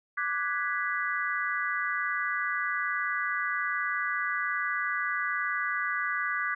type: chord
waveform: sine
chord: G# half-diminished seventh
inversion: second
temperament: equal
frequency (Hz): 1174.7 / 1480 / 1661.2 / 1975.5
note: D6 / F#6 / G#6 / B6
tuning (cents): 0 / 0 / 0 / 0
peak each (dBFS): -33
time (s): 0.17-6.55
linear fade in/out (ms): 10
effects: none